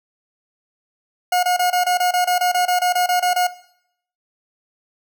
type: tone bursts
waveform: 40% pulse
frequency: 720 Hz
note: F#5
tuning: 47 cents flat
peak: -14 dBFS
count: 16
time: 1.32-3.47 s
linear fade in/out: 5 ms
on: 110 ms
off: 26 ms
effects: noise-tail reverb RT60 0.7 s tail -17 dB re dry